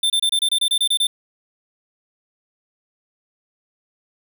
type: tone bursts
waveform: square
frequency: 3563 Hz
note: A7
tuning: 21 cents sharp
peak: -16 dBFS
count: 11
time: 0.03-1.07 s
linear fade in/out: 5 ms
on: 70 ms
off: 27 ms
effects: none